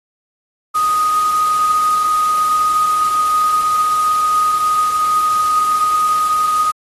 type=tone in noise; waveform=sine; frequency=1244.5 Hz; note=D#6; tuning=in tune; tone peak=-12 dBFS; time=0.74-6.72 s; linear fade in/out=20 ms; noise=white; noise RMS=-29 dBFS; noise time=0.74-6.72 s; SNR=+14 dB; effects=AAC 32 kbps